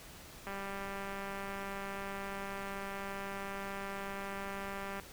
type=click train; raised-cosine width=0.5 ms; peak=-27 dBFS; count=893; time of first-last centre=0.47-4.998 s; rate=197 Hz; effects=pink hiss -52 dBFS RMS until 5.12 s